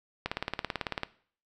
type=click train; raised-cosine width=0.3 ms; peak=-14 dBFS; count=15; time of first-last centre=0.26-1.033 s; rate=18.1 Hz; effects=noise-tail reverb RT60 0.5 s tail -18 dB re dry